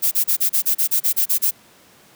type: noise bursts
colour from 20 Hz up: violet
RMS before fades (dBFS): -17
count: 12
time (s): 0.02-1.512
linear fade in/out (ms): 20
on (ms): 95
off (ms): 32
effects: pink hiss -50 dBFS RMS until 2.15 s + high-pass 150 Hz 12 dB/octave